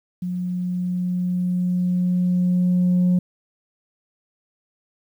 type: tone with level ramp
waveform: sine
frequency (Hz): 179.8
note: F#3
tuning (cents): -49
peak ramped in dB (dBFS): -23 to -12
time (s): 0.22-3.19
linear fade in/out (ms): 5
effects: tanh soft clip ceiling -13 dBFS + 9-bit